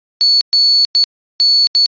sine tone bursts at uneven times, 4435 Hz, C#8, in tune, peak -7 dBFS, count 5, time 0.21-0.41 / 0.53-0.85 / 0.95-1.04 / 1.4-1.67 / 1.75-1.86 s, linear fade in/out 0 ms, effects resampled to 11025 Hz

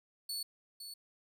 sawtooth tone with echo, 4435 Hz, C#8, in tune, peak -34 dBFS, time 0.29-0.43 s, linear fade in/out 5 ms, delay 510 ms, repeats 1, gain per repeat -8 dB, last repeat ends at 0.94 s, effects none

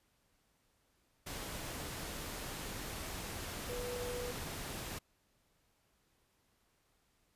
sine tone in noise, 490 Hz, B4, 14 cents flat, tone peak -40 dBFS, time 3.69-4.32 s, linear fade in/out 10 ms, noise pink, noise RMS -43 dBFS, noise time 1.26-4.99 s, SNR 0 dB, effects pink hiss -75 dBFS RMS until 7.35 s + resampled to 32000 Hz

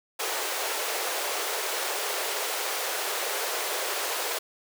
pink high-pass noise, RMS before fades -30 dBFS, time 0.19-4.39 s, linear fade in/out 10 ms, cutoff 390 Hz, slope 48 dB/octave, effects none

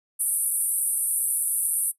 pink band-pass noise, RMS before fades -25 dBFS, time 0.19-1.92 s, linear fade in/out 20 ms, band 8900 to 12000 Hz, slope 96 dB/octave, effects noise-tail reverb RT60 0.1 s tail -17 dB re dry

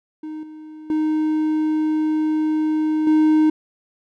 triangle tone with level steps, 310 Hz, D#4, 6 cents flat, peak -26 / -33 / -15 / -10 dBFS, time 0.23-3.5 s, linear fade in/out 5 ms, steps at 0.43 / 0.9 / 3.07 s, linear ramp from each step 2 ms, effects none

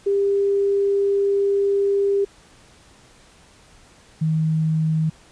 sine tone pair in turn, 398.7 / 158.22 Hz, G4 / D#3, +29 / +29 cents, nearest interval octave + major third, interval 1600 cents, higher first, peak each -16 / -17 dBFS, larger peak first, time 0.06-2.25 / 4.21-5.1 s, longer first, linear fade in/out 10 ms, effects pink hiss -51 dBFS RMS until 5.31 s + resampled to 22050 Hz

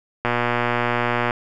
click train, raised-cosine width 0.5 ms, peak -5 dBFS, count 128, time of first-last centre 0.25-1.308 s, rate 120 Hz, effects none

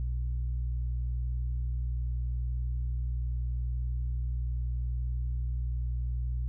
sine tone pair together, 60.8 / 121.6 Hz, B1 / B2, -26 / -26 cents, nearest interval octave, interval 1200 cents, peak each -29 / -38 dBFS, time 0-6.48 s, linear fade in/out 0 ms, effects none

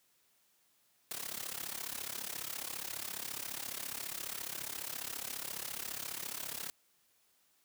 white noise with amplitude modulation, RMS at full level -38 dBFS, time 1.11-6.7 s, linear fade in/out 0 ms, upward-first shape sine, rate 34.6 Hz, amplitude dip 85%, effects white hiss -72 dBFS RMS until 7.64 s + high-pass 80 Hz 12 dB/octave

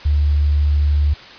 triangle tone with tanh clipping, 73.42 Hz, D2, in tune, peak -12 dBFS, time 0.05-1.14 s, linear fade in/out 10 ms, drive 4 dB, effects white hiss -38 dBFS RMS until 1.38 s + resampled to 11025 Hz

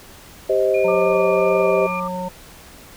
sine chord, C minor, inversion second, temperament just, 392.4 / 523.3 / 627.9 Hz, G4 / C5 / Eb5, +2 / 0 / +16 cents, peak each -19 dBFS, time 0.49-1.87 s, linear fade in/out 10 ms
sine tone with pitch glide, 2424 to 2400 Hz, D#7 to D7, -46 to +37 cents, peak -28 dBFS, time 0.74-2 s, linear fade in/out 5 ms, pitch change -17 cents, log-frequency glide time 1.26-1.46 s
harmonic tone, 181.9 Hz, F#3, 29 cents flat, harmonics 1 / 3 / 5, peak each -28 / -28 / -28 dBFS, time 0.84-2.29 s, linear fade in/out 10 ms
sine tone with vibrato, 1174.7 Hz, D6, in tune, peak -25 dBFS, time 0.88-2.08 s, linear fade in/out 5 ms, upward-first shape square, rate 2 Hz, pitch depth 14 cents each way
effects pink hiss -43 dBFS RMS until 2.96 s

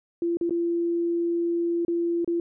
sine tone with dropouts, 341 Hz, F4, 41 cents flat, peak -22 dBFS, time 0.22-2.4 s, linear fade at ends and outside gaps 2 ms, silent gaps 0.371-0.411 / 0.495-0.507 / 1.85-1.881 / 2.246-2.276 s, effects none

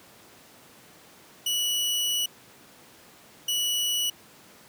sawtooth tone bursts at uneven times, 2941 Hz, F#7, 11 cents flat, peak -21 dBFS, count 2, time 1.46-2.26 / 3.48-4.1 s, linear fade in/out 5 ms, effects pink hiss -52 dBFS RMS until 4.68 s + high-pass 150 Hz 12 dB/octave

